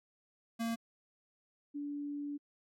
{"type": "tone pair in turn", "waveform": ["square", "sine"], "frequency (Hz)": [229.4, 289], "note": ["A#3", "D4"], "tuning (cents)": [-28, -28], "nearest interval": "major third", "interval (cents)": 400, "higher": "second", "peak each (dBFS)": [-34, -37], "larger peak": "first", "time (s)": [[0.59, 0.76], [1.74, 2.38]], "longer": "second", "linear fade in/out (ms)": 20, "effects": ["AAC 64 kbps"]}